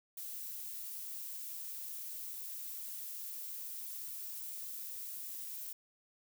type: noise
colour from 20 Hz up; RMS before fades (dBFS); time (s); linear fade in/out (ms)
violet; -44; 0.17-5.73; 5
effects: none